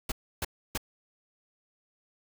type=noise bursts; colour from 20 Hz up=pink; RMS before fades=-31 dBFS; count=3; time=0.09-0.777 s; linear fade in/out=5 ms; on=29 ms; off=300 ms; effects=none